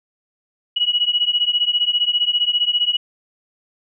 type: beating tone pair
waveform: sine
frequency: 2912 / 2927 Hz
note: F#7 / F#7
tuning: -28 / -19 cents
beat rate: 15 Hz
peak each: -18 / -19 dBFS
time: 0.76-2.97 s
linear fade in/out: 10 ms
effects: none